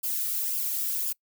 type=noise with flanger; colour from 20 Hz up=violet; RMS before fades=-29 dBFS; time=0.03-1.13 s; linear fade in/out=10 ms; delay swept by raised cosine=0.49 to 1.99 ms; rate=1.9 Hz; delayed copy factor=-0.6; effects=noise-tail reverb RT60 0.1 s tail -24 dB re dry